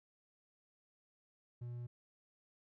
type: tone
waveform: triangle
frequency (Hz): 120.7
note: B2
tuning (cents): -39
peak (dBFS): -40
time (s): 1.61-1.87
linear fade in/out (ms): 10
effects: none